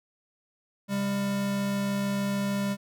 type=tone pair together; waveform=square; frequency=133.35 / 199.8 Hz; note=C3 / G3; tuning=+33 / +33 cents; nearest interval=perfect fifth; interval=700 cents; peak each=-38 / -27 dBFS; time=0.88-2.77 s; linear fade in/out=50 ms; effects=none